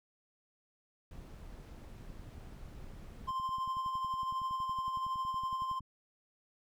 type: noise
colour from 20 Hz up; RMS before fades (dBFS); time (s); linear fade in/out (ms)
brown; -49; 1.11-3.3; 2
type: click train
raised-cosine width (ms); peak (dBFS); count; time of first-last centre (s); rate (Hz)
5; -39; 42; 2.01-5.806; 10.8
type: tone with tremolo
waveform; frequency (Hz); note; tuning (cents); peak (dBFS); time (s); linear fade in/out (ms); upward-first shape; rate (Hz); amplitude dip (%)
triangle; 1046.5; C6; 0; -30; 3.27-5.8; 20; sine; 12; 40
effects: none